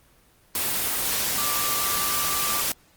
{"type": "tone in noise", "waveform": "sine", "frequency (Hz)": 1174.7, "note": "D6", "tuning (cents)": 0, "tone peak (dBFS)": -30, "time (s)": [1.38, 2.61], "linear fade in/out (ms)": 2, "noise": "white", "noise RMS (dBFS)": -25, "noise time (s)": [0.55, 2.72], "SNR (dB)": -8, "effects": ["pink hiss -58 dBFS RMS until 2.96 s", "Opus 24 kbps"]}